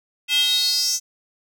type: tone with high-pass filter sweep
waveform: square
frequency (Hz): 290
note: D4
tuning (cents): -22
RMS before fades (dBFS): -20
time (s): 0.28-1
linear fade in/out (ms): 50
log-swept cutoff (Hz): 2800 to 6300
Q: 7.9
effects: none